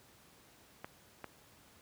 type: clicks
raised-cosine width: 0.5 ms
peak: -27 dBFS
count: 2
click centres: 0.845 / 1.243 s
effects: pink hiss -62 dBFS RMS until 1.81 s + high-pass 80 Hz 12 dB/octave